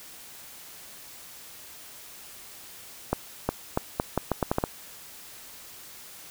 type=accelerating click train; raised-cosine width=1 ms; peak=-9 dBFS; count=10; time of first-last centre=3.13-4.639 s; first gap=360 ms; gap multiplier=0.79; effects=white hiss -46 dBFS RMS until 6.3 s